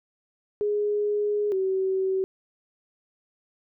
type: tone pair in turn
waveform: sine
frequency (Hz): 415.3 / 380.6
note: G#4 / F#4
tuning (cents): 0 / +49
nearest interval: major second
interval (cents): 151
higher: first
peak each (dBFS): -22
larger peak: neither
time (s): 0.61-1.52 / 1.52-2.24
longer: first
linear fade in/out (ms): 0
effects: none